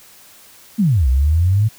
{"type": "exponential two-way sweep", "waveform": "sine", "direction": "down then up", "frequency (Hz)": [233.1, 61.6, 112.6], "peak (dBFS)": -11, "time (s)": [0.78, 1.69], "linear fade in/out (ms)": 20, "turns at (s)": 1.08, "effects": ["white hiss -45 dBFS RMS until 1.78 s"]}